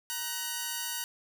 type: tone pair together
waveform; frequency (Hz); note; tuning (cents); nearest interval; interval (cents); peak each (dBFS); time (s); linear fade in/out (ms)
5% pulse; 942 / 1500.4; A#5 / F#6; +18 / +24; minor sixth; 806; -24; 0.1-1.04; 0
effects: none